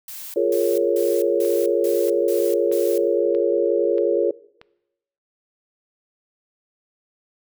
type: noise bursts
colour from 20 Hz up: blue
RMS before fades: -35 dBFS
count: 7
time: 0.08-2.98 s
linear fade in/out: 2 ms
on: 260 ms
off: 180 ms
type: chord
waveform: sine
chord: Bb minor seventh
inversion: second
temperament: equal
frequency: 349.2 / 415.3 / 466.2 / 554.4 Hz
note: F4 / Ab4 / Bb4 / Db5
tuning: 0 / 0 / 0 / 0 cents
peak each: -22 dBFS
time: 0.36-4.31 s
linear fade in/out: 5 ms
type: click train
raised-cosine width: 0.3 ms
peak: -26 dBFS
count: 6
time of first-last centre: 1.45-4.615 s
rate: 1.58 Hz
effects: noise-tail reverb RT60 0.9 s tail -21 dB re dry